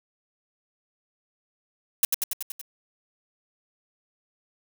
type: noise with echo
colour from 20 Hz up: blue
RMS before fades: -19 dBFS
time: 2.03-2.05 s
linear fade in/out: 2 ms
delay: 94 ms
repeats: 6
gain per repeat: -3 dB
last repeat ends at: 2.614 s
effects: none